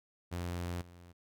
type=tone with level steps; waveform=sawtooth; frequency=87.5 Hz; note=F2; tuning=4 cents sharp; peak=-32 / -49 dBFS; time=0.31-1.13 s; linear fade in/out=20 ms; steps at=0.81 s; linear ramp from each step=10 ms; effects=none